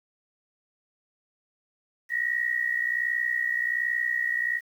sine tone pair together, 1864.7 / 1926 Hz, A#6 / B6, 0 / -44 cents, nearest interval minor second, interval 56 cents, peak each -27 dBFS, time 2.09-4.61 s, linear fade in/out 50 ms, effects 9-bit

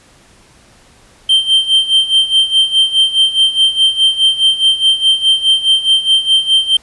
triangle tone with tremolo, 3136 Hz, G7, in tune, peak -4 dBFS, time 1.29-6.77 s, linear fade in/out 5 ms, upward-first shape sine, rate 4.8 Hz, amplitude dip 80%, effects pink hiss -46 dBFS RMS until 6.82 s + resampled to 24000 Hz

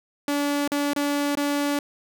sawtooth tone with dropouts, 287.6 Hz, D4, 36 cents flat, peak -18 dBFS, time 0.28-1.79 s, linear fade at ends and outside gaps 2 ms, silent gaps 0.677-0.718 / 0.934-0.962 / 1.353-1.372 s, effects none

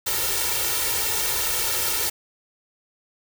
white noise with comb filter, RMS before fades -24 dBFS, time 0.06-2.1 s, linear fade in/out 10 ms, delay 2.2 ms, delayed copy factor +0.95, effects none

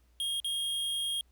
square tone with dropouts, 3250 Hz, G#7, 38 cents flat, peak -31 dBFS, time 0.2-1.21 s, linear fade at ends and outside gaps 1 ms, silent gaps 0.401-0.445 s, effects added 60 Hz sine -62 dBFS peak until 1.31 s + pink hiss -73 dBFS RMS until 1.31 s

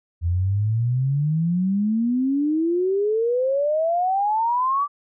sine exponential sweep, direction up, 82.7 to 1174 Hz, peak -18 dBFS, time 0.21-4.88 s, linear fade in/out 50 ms, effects none

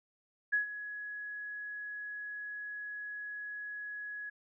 sine tone with ADSR envelope, 1679 Hz, G#6, 18 cents sharp, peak -25 dBFS, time 0.52-4.3 s, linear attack 18 ms, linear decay 120 ms, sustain -14 dB, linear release 10 ms, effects none

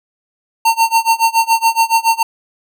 square tone with tremolo, 909 Hz, A#5, 44 cents flat, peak -8 dBFS, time 0.65-2.23 s, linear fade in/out 5 ms, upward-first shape sine, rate 7.1 Hz, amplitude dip 95%, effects none

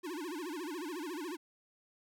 square tone with vibrato, 327.3 Hz, E4, 12 cents flat, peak -39 dBFS, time 0.03-1.37 s, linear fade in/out 20 ms, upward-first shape sine, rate 14 Hz, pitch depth 220 cents each way, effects none

